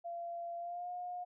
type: tone with pitch glide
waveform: sine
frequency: 686 to 715.5 Hz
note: F5 to F5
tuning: -31 to +42 cents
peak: -39 dBFS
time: 0.04-1.25 s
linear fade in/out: 20 ms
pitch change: +73 cents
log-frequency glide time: 0.58-0.9 s
effects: none